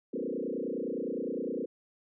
sine tone with frequency modulation, 365.3 Hz, F#4, 22 cents flat, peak -31 dBFS, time 0.13-1.66 s, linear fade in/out 10 ms, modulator 29.7 Hz, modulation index 4.7, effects none

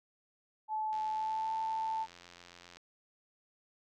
sine tone with pitch glide, 866 to 885.2 Hz, A5 to A5, -28 to +10 cents, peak -32 dBFS, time 0.68-2.07 s, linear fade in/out 50 ms, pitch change +38 cents, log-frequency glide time 1.09-1.53 s
click train, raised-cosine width 0.2 ms, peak -35 dBFS, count 162, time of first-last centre 0.93-2.77 s, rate 87.5 Hz
effects none

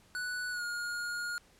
square tone with pitch glide, 1480 to 1427.9 Hz, F#6 to F6, 0 to +38 cents, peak -35 dBFS, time 0.15-1.38 s, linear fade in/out 0 ms, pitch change -62 cents, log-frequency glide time 0.51-0.63 s, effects pink hiss -63 dBFS RMS until 1.59 s + low-pass 11000 Hz 12 dB/octave

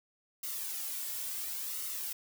blue noise with flanger, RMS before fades -38 dBFS, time 0.43-2.13 s, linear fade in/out 5 ms, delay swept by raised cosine 1.2 to 2.5 ms, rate 0.72 Hz, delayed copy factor -0.6, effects none

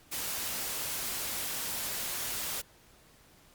white noise, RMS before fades -35 dBFS, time 0.11-2.62 s, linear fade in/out 20 ms, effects pink hiss -60 dBFS RMS until 3.54 s + Opus 48 kbps

